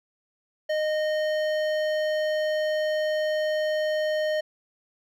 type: tone with hard clipping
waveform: sine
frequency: 616 Hz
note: D#5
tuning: 17 cents flat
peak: -25 dBFS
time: 0.69-4.41 s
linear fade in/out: 10 ms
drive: 13 dB
effects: none